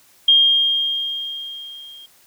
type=tone with level ramp; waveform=sine; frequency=3221 Hz; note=G7; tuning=46 cents sharp; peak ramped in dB=-8 to -38 dBFS; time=0.28-2.06 s; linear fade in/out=5 ms; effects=white hiss -53 dBFS RMS until 2.26 s